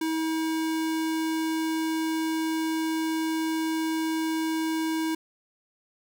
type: tone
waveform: square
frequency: 320.3 Hz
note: E4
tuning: 50 cents flat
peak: -26 dBFS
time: 0.01-5.15 s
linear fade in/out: 5 ms
effects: none